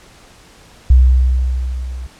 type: tone with level ramp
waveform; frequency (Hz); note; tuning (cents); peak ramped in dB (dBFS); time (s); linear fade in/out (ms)
sine; 63.5; B1; +49; -3 to -24; 0.9-2.07; 5
effects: pink hiss -44 dBFS RMS until 2.19 s + low-pass 9000 Hz 12 dB/octave